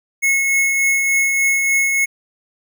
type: tone with tremolo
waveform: square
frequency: 2182 Hz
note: C#7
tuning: 28 cents flat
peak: -13 dBFS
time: 0.22-2.06 s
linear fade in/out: 20 ms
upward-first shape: triangle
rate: 3.4 Hz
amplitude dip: 35%
effects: none